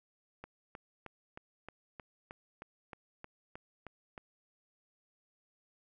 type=click train; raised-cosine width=0.5 ms; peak=-30 dBFS; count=13; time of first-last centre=0.44-4.178 s; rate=3.21 Hz; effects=none